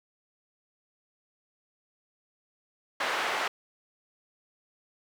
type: band-pass noise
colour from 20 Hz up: white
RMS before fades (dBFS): -30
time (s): 3-3.48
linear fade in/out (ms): 5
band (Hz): 520 to 1900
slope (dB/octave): 12
effects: none